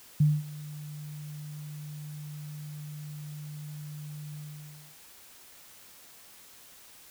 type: tone with ADSR envelope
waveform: sine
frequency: 150 Hz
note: D3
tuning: 37 cents sharp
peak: -17 dBFS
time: 0.2-4.97 s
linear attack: 7 ms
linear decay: 220 ms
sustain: -21 dB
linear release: 600 ms
effects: white hiss -53 dBFS RMS until 7.1 s